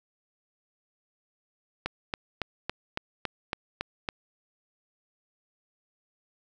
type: click train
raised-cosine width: 0.3 ms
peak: -13 dBFS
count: 9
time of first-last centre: 1.86-4.088 s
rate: 3.59 Hz
effects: none